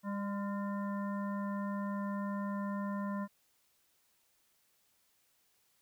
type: harmonic tone with a mistuned harmonic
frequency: 200.1 Hz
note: G3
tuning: 36 cents sharp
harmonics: 1 / 3 / 5 / 7 / 9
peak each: -35 / -45 / -43 / -52 / -52 dBFS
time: 0.03-3.28 s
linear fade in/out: 50 ms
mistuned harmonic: 5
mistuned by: +43 cents
effects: white hiss -73 dBFS RMS until 5.81 s